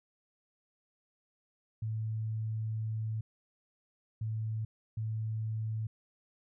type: tone bursts at uneven times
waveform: sine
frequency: 110 Hz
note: A2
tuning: in tune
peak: -32 dBFS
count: 3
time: 1.82-3.21 / 4.21-4.65 / 4.97-5.87 s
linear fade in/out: 5 ms
effects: none